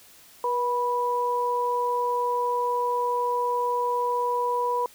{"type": "tone pair together", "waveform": "sine", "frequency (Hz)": [483.8, 982], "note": ["B4", "B5"], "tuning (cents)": [-36, -10], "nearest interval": "octave", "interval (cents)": 1226, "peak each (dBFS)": [-27, -24], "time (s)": [0.44, 4.86], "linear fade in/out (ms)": 2, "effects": ["white hiss -52 dBFS RMS until 4.94 s"]}